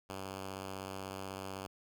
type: tone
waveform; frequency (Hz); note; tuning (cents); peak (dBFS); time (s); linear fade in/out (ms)
5% pulse; 96.1; G2; -34; -30; 0.09-1.67; 10
effects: none